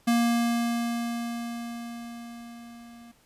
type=tone with level ramp; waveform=square; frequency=235 Hz; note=A#3; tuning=14 cents sharp; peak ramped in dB=-20 to -47 dBFS; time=0.07-3.12 s; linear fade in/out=10 ms; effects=pink hiss -62 dBFS RMS until 3.25 s + resampled to 32000 Hz